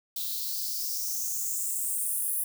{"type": "noise with high-pass filter sweep", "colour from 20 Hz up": "violet", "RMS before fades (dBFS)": -31, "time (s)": [0.16, 2.44], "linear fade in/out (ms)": 5, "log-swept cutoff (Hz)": [3700, 11000], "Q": 4.6, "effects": []}